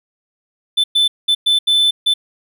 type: tone bursts at uneven times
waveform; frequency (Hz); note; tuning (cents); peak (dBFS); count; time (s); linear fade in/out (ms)
triangle; 3520; A7; 0; -9; 6; 0.77-0.84 / 0.95-1.08 / 1.28-1.35 / 1.46-1.59 / 1.67-1.91 / 2.06-2.14; 10
effects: none